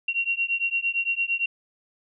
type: beating tone pair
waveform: sine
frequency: 2744 / 2752.8 Hz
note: F7 / F7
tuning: -31 / -26 cents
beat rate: 8.8 Hz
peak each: -26 dBFS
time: 0.08-1.46 s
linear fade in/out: 5 ms
effects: none